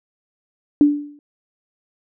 sine tone with exponential decay, 291.8 Hz, D4, 11 cents flat, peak -6 dBFS, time 0.81-1.19 s, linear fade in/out 1 ms, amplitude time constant 82 ms, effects none

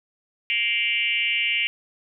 sine tone with frequency modulation, 2556 Hz, D#7, 46 cents sharp, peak -20 dBFS, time 0.5-1.67 s, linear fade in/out 0 ms, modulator 225 Hz, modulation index 2, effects none

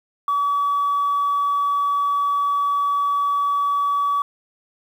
sine tone, 1141 Hz, C#6, 50 cents sharp, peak -16 dBFS, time 0.28-4.22 s, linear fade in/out 2 ms, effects tanh soft clip ceiling -14 dBFS + 8-bit

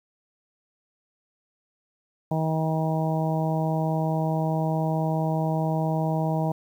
harmonic tone, 159.1 Hz, D#3, 39 cents sharp, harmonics 1 / 2 / 3 / 4 / 5 / 6, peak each -24 / -32 / -35 / -30 / -32 / -35 dBFS, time 2.31-6.52 s, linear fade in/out 5 ms, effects 9-bit

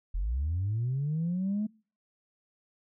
sine linear sweep, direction up, 39.18 to 217.1 Hz, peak -26 dBFS, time 0.14-1.67 s, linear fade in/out 10 ms, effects noise-tail reverb RT60 0.4 s tail -25 dB re dry + tanh soft clip ceiling -24 dBFS

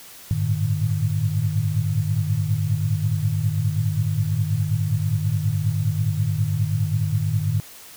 sine tone cluster, 99.1 / 108.6 / 114 / 151.7 Hz, G2 / A2 / A#2 / D#3, +19 / -22 / -38 / -44 cents, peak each -24 / -24 / -28 / -24 dBFS, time 0.31-7.6 s, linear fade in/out 0 ms, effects white hiss -43 dBFS RMS until 7.96 s

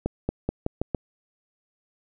accelerating click train, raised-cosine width 2 ms, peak -11 dBFS, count 6, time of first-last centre 0.06-0.947 s, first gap 230 ms, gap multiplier 0.87, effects none

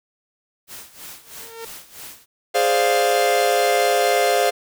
white noise with tremolo, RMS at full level -36 dBFS, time 0.67-2.26 s, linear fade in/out 50 ms, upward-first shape sine, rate 3.1 Hz, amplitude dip 80%
sawtooth tone with exponential growth, 456.7 Hz, A#4, 36 cents flat, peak -26 dBFS, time 1.14-1.65 s, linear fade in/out 5 ms, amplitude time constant 110 ms
45% pulse chord, D half-diminished seventh, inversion second, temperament equal, 415.3 / 523.3 / 587.3 / 698.5 Hz, Ab4 / C5 / D5 / F5, 0 / 0 / 0 / 0 cents, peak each -22 / -21 / -25 / -19 dBFS, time 2.54-4.51 s, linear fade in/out 20 ms
effects none

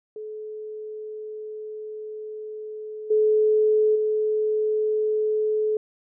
sine tone with level steps, 429.6 Hz, A4, 41 cents flat, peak -32 / -16 / -20 dBFS, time 0.16-5.77 s, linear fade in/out 2 ms, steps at 3.1 / 3.95 s, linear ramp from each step 10 ms, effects none

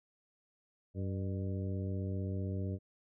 harmonic tone with a mistuned harmonic, 95.5 Hz, G2, 45 cents flat, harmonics 1 / 2 / 3 / 4 / 5 / 6, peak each -35 / -41 / -45 / -47 / -49 / -51 dBFS, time 0.94-2.79 s, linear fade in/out 50 ms, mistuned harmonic 6, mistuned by +82 cents, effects none

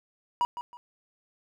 triangle tone with echo, 965 Hz, B5, 40 cents flat, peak -20 dBFS, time 0.41-0.45 s, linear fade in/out 0 ms, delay 160 ms, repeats 2, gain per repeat -11 dB, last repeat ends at 0.77 s, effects none

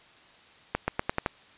accelerating click train, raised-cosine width 0.5 ms, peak -10 dBFS, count 6, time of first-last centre 0.75-1.262 s, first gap 130 ms, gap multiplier 0.88, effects white hiss -55 dBFS RMS until 1.57 s + resampled to 8000 Hz

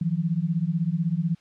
sine beating tone pair, 159.6 / 175.6 Hz, D#3 / F3, +44 / +10 cents, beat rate 16 Hz, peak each -25 dBFS, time 0.01-1.35 s, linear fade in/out 5 ms, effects white hiss -60 dBFS RMS until 1.4 s + low-pass 4000 Hz 12 dB/octave

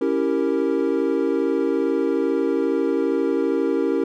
triangle chord, C# diminished seventh, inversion none, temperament equal with one note detuned, 277.2 / 329.6 / 392 / 464.6 Hz, C#4 / E4 / G4 / Bb4, 0 / 0 / 0 / -6 cents, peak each -22 dBFS, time 0.01-4.04 s, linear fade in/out 5 ms, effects none

